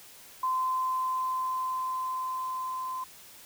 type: tone with level ramp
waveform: sine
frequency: 1031 Hz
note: C6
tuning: 26 cents flat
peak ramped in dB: -25 to -32 dBFS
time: 0.43-3.04 s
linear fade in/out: 5 ms
effects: white hiss -51 dBFS RMS until 3.45 s